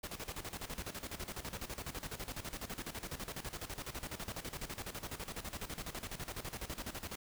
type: noise with tremolo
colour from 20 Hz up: pink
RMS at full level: -42 dBFS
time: 0.03-7.16 s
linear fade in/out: 10 ms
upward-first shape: square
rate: 12 Hz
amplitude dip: 75%
effects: none